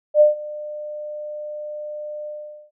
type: tone with ADSR envelope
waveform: sine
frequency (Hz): 600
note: D5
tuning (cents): +37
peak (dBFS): -7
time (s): 0.14-2.71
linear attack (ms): 67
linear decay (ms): 140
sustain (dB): -21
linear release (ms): 440
effects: none